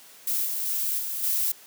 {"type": "noise with level steps", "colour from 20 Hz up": "violet", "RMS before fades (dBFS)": [-26, -29, -27, -31, -25], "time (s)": [0.27, 1.52], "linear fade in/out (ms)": 5, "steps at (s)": [0.44, 0.65, 0.98, 1.22], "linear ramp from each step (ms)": 20, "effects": ["white hiss -50 dBFS RMS until 1.66 s", "high-pass 200 Hz 12 dB/octave"]}